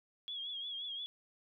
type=tone with vibrato; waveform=sine; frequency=3322 Hz; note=G#7; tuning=in tune; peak=-39 dBFS; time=0.28-1.06 s; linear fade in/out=0 ms; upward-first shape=triangle; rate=5.7 Hz; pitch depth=76 cents each way; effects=none